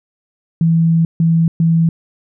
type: tone bursts at uneven times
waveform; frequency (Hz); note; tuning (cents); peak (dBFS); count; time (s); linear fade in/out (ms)
sine; 164.81; E3; 0; -9; 3; 0.61-1.05 / 1.2-1.48 / 1.6-1.89; 2
effects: none